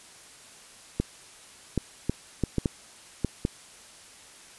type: clicks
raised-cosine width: 3 ms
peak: -11 dBFS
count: 8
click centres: 1 / 1.777 / 2.096 / 2.437 / 2.583 / 2.658 / 3.247 / 3.451 s
effects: white hiss -50 dBFS RMS until 4.58 s + resampled to 24000 Hz